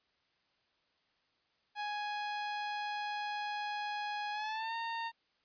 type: tone with pitch glide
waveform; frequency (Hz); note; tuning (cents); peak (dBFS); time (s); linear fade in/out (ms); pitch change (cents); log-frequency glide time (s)
sawtooth; 832 to 917.8; G#5 to A#5; +3 to -27; -32; 1.75-5.12; 50; +170; 4.32-4.75
effects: white hiss -75 dBFS RMS until 5.44 s + resampled to 11025 Hz